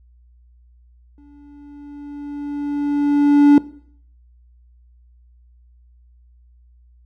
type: tone with exponential growth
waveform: triangle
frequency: 288.7 Hz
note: D4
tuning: 30 cents flat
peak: -3 dBFS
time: 1.18-3.58 s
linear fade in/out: 1 ms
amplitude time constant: 520 ms
effects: noise-tail reverb RT60 0.6 s tail -19 dB re dry + added 60 Hz sine -48 dBFS peak until 7.05 s